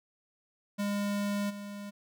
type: tone with level steps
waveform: square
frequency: 203.3 Hz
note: G#3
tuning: 37 cents flat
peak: -30 / -40 dBFS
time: 0.78-1.91 s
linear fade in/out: 20 ms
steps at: 1.49 s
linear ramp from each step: 20 ms
effects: none